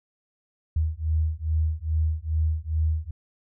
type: beating tone pair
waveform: sine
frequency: 77.78 / 80.18 Hz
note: D#2 / E2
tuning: 0 / -47 cents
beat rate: 2.4 Hz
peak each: -25 dBFS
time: 0.76-3.11 s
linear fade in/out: 5 ms
effects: none